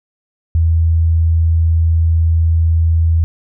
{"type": "tone", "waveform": "sine", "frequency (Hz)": 82, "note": "E2", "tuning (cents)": -9, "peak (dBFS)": -9, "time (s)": [0.55, 3.24], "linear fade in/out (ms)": 0, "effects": []}